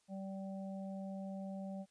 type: harmonic tone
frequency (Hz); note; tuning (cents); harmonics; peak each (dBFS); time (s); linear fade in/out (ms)
193.3; G3; -24; 1 / 3 / 4; -42 / -49 / -54; 0.08-1.86; 50
effects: white hiss -75 dBFS RMS until 1.9 s + resampled to 22050 Hz